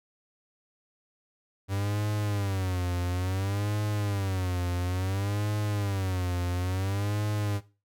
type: tone with vibrato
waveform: 45% pulse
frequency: 96.5 Hz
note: G2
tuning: 27 cents flat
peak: -27 dBFS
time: 1.68-7.61 s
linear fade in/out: 50 ms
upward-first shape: sine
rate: 0.58 Hz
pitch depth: 150 cents each way
effects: noise-tail reverb RT60 0.3 s tail -17 dB re dry